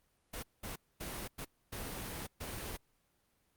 pink noise bursts at uneven times, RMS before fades -42 dBFS, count 6, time 0.33-0.43 / 0.63-0.76 / 1-1.28 / 1.38-1.45 / 1.72-2.27 / 2.4-2.77 s, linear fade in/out 10 ms, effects pink hiss -75 dBFS RMS until 3.56 s + Opus 32 kbps

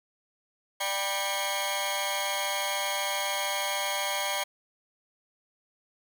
sawtooth tone cluster, 592 / 787 / 978 / 2183 / 3248 Hz, D5 / G5 / B5 / C#7 / G#7, +14 / +7 / -17 / -27 / -39 cents, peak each -31 dBFS, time 0.8-4.44 s, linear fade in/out 10 ms, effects none

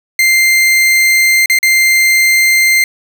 40% pulse tone with dropouts, 2093 Hz, C7, in tune, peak -6 dBFS, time 0.19-2.84 s, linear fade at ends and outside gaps 2 ms, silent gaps 1.459-1.498 / 1.588-1.629 s, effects 7-bit

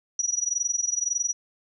sine tone with amplitude modulation, 5830 Hz, F#8, 26 cents flat, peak -20 dBFS, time 0.19-1.33 s, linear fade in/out 2 ms, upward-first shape sine, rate 21.8 Hz, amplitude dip 90%, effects none

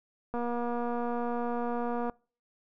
click train, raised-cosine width 1 ms, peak -21 dBFS, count 421, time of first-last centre 0.34-2.097 s, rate 239 Hz, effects noise-tail reverb RT60 0.4 s tail -26 dB re dry

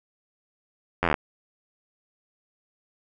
slowing click train, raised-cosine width 0.5 ms, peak -7 dBFS, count 10, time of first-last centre 1.03-1.142 s, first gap 11 ms, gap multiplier 1.03, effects none

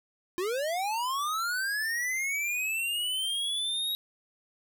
square linear sweep, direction up, 340.2 to 3823 Hz, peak -29 dBFS, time 0.38-3.95 s, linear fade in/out 0 ms, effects none

